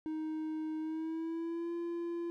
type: tone with pitch glide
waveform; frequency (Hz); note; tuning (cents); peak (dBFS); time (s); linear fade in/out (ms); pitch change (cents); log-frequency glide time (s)
triangle; 313.1 to 341.4; D#4 to F4; +11 to -39; -33; 0.06-2.3; 0; +150; 0.79-1.73
effects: none